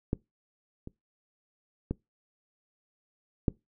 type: clicks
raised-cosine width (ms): 3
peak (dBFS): -14 / -27 / -17 / -11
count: 4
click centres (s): 0.131 / 0.874 / 1.91 / 3.482
effects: noise-tail reverb RT60 0.2 s tail -23 dB re dry